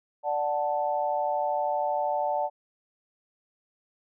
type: chord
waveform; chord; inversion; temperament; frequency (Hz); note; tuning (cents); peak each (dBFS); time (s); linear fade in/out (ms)
sine; D major; none; equal; 587.3 / 740 / 880; D5 / F#5 / A5; 0 / 0 / 0; -29; 0.23-2.5; 50
effects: none